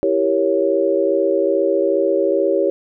sine chord, E diminished seventh, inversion none, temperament equal, 329.6 / 392 / 466.2 / 554.4 Hz, E4 / G4 / Bb4 / Db5, 0 / 0 / 0 / 0 cents, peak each -21 / -18 / -23 / -18 dBFS, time 0.03-2.7 s, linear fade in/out 0 ms, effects none

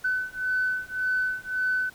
sine beating tone pair, 1508 / 1509.8 Hz, F#6 / F#6, +32 / +35 cents, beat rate 1.8 Hz, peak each -27 dBFS, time 0.04-1.9 s, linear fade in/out 10 ms, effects tanh soft clip ceiling -17 dBFS + pink hiss -52 dBFS RMS until 1.94 s

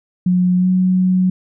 sine tone with pitch glide, 180.8 to 184.49 Hz, F#3 to F#3, -40 to -5 cents, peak -11 dBFS, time 0.26-1.3 s, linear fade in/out 5 ms, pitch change +35 cents, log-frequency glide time 0.57-0.68 s, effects none

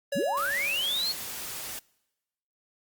square tone with exponential decay, 563 Hz, C#5, 27 cents sharp, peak -27 dBFS, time 0.12-1.32 s, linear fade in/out 5 ms, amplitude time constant 260 ms
sine linear sweep, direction up, 118.7 to 4435 Hz, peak -26 dBFS, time 0.15-1.13 s, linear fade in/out 20 ms
white noise, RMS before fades -37 dBFS, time 0.37-1.79 s, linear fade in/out 2 ms
effects noise-tail reverb RT60 1.0 s tail -25 dB re dry + Opus 32 kbps

